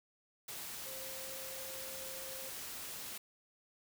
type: tone in noise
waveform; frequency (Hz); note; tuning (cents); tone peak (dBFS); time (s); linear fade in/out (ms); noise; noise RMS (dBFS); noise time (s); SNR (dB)
sine; 529; C5; +19; -50; 0.86-2.49; 5; white; -45; 0.48-3.18; -8
effects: none